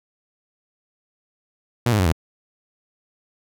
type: tone with pitch steps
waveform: sawtooth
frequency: 120 / 105.07 / 92 / 80.55 Hz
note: B2 / G#2 / F#2 / E2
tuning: -49 / +21 / -9 / -39 cents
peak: -12 dBFS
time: 1.86-2.124 s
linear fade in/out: 5 ms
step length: 66 ms
effects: none